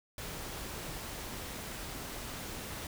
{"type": "noise with amplitude modulation", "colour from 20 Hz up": "pink", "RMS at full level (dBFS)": -40, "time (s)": [0.18, 2.87], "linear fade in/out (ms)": 2, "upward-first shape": "sine", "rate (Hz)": 286, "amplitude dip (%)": 40, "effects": []}